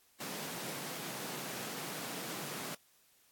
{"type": "high-pass noise", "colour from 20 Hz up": "pink", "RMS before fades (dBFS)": -42, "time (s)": [0.2, 2.75], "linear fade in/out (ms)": 5, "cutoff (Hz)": 140, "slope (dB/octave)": 48, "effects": ["white hiss -68 dBFS RMS until 3.31 s", "AAC 64 kbps"]}